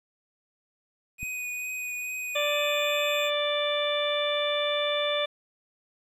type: tone with vibrato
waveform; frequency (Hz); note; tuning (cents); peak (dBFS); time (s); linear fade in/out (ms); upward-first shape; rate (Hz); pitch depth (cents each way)
square; 2489; D#7; 0; -32; 1.18-3.31; 50; triangle; 2.3; 16
type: click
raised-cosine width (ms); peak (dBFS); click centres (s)
5; -27; 1.23
type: harmonic tone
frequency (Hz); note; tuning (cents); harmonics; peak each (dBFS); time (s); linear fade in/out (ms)
587.3; D5; 0; 1 / 2 / 3 / 4 / 5 / 6; -27 / -34 / -37 / -34 / -39 / -30; 2.35-5.26; 10
effects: resampled to 32000 Hz + 10-bit